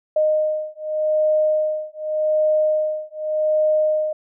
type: beating tone pair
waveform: sine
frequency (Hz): 616 / 616.85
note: D#5 / D#5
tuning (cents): -17 / -15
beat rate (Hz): 0.85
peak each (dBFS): -20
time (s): 0.16-4.13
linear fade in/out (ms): 5
effects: none